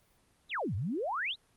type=exponential two-way sweep; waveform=sine; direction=down then up; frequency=4166 to 87.31 to 4166 Hz; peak=-31 dBFS; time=0.49-1.36 s; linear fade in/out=50 ms; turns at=0.75 s; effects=pink hiss -68 dBFS RMS until 1.56 s + Opus 32 kbps